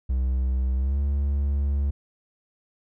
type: tone with pitch glide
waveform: triangle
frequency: 64.2 to 70.42 Hz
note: C2 to C#2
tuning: -32 to +28 cents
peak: -19 dBFS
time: 0.09-1.91 s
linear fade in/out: 10 ms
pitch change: +160 cents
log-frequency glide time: 0.75-0.99 s
effects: none